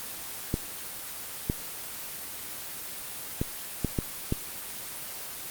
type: clicks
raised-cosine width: 3 ms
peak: -12 dBFS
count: 6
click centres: 0.541 / 1.499 / 3.415 / 3.847 / 3.988 / 4.324 s
effects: white hiss -38 dBFS RMS until 5.5 s + Opus 24 kbps